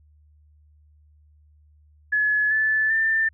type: tone with pitch steps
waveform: sine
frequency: 1703 / 1743.8 / 1785.6 Hz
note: G#6 / A6 / A6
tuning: +43 / -16 / +25 cents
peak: -18 dBFS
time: 2.12-3.29 s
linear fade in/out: 10 ms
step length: 390 ms
effects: added 75 Hz sine -53 dBFS peak until 3.33 s